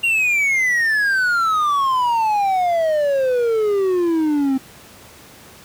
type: exponential sweep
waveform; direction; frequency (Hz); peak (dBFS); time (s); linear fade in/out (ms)
triangle; down; 2794 to 261; -13; 0.03-4.58; 10
effects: pink hiss -43 dBFS RMS until 5.64 s + high-pass 80 Hz 12 dB/octave